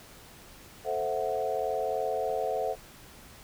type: chord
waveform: sine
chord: F# half-diminished seventh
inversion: first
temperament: equal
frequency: 440 / 523.3 / 659.3 / 740 Hz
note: A4 / C5 / E5 / F#5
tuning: 0 / 0 / 0 / 0 cents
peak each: -33 dBFS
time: 0.84-2.76 s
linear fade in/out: 50 ms
effects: pink hiss -51 dBFS RMS until 3.43 s